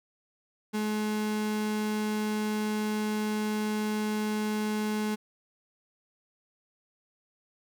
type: tone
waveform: 35% pulse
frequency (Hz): 213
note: G#3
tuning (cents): +44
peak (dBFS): -26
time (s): 0.73-5.16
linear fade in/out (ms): 20
effects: none